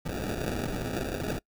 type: noise with sample-and-hold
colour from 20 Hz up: white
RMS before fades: -32 dBFS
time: 0.05-1.39 s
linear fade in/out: 10 ms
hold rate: 1050 Hz
effects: noise-tail reverb RT60 0.1 s tail -23 dB re dry